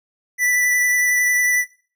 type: tone with vibrato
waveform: square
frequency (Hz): 1976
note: B6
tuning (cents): 0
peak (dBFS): -16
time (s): 0.38-1.65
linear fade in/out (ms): 50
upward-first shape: sine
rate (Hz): 11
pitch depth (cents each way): 13
effects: noise-tail reverb RT60 0.4 s tail -19 dB re dry